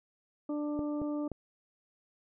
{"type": "harmonic tone", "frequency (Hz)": 295.8, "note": "D4", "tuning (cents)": 13, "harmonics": [1, 2, 3, 4], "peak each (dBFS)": [-32, -40, -50, -49], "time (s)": [0.49, 1.28], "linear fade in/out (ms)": 5}
{"type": "clicks", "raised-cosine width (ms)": 2, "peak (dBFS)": -25, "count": 3, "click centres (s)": [0.792, 1.017, 1.317]}
{"effects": []}